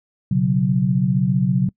sine chord, B suspended second, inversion none, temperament equal, 123.47 / 138.59 / 185 Hz, B2 / C#3 / F#3, 0 / 0 / 0 cents, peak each -22 / -19 / -18 dBFS, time 0.31-1.69 s, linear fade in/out 5 ms, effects noise-tail reverb RT60 0.1 s tail -25 dB re dry

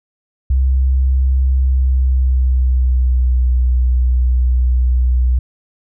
sine tone with pitch glide, 65.41 to 62.13 Hz, C2 to B1, 0 to +11 cents, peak -10 dBFS, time 0.5-5.39 s, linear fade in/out 5 ms, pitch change -89 cents, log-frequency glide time 1.56-3.48 s, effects none

